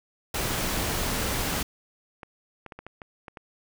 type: noise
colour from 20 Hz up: pink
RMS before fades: -28 dBFS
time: 0.34-1.63 s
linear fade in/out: 5 ms
type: clicks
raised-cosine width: 0.5 ms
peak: -25 dBFS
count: 8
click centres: 2.232 / 2.663 / 2.722 / 2.79 / 2.866 / 3.018 / 3.282 / 3.372 s
effects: none